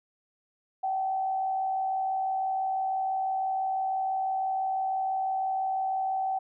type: tone with frequency modulation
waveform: sine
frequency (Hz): 765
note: G5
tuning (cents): -42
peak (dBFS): -26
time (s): 0.83-6.39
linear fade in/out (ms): 10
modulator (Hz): 66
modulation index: 0.32
effects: none